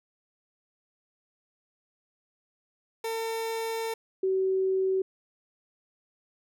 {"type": "tone pair in turn", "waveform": ["30% pulse", "sine"], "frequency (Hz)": [451.8, 379.9], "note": ["A4", "F#4"], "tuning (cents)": [46, 46], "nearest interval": "minor third", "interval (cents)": 300, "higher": "first", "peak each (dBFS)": [-27, -23], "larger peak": "second", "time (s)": [[3.04, 3.94], [4.23, 5.02]], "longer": "first", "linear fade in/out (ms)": 5, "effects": []}